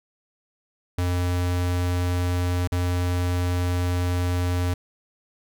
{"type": "tone with dropouts", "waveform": "square", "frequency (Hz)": 89, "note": "F2", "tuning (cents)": 33, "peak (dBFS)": -22, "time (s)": [0.98, 4.74], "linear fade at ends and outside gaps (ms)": 5, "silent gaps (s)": [2.675, 2.72], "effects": []}